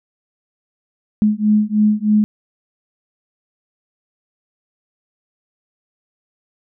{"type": "beating tone pair", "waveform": "sine", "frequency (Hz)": [210.1, 213.3], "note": ["G#3", "G#3"], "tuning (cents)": [20, 46], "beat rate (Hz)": 3.2, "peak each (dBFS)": -15, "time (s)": [1.22, 2.24], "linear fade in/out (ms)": 0, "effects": []}